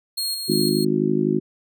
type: tone with tremolo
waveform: sawtooth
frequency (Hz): 4265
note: C8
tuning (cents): +32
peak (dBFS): -20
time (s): 0.17-0.85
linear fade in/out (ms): 10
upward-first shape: square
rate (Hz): 2.9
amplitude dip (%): 40
type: harmonic tone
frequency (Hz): 51.9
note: G#1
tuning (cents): 0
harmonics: 3 / 4 / 5 / 6 / 7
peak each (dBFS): -26 / -24 / -25 / -24 / -22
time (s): 0.48-1.4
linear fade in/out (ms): 20
effects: none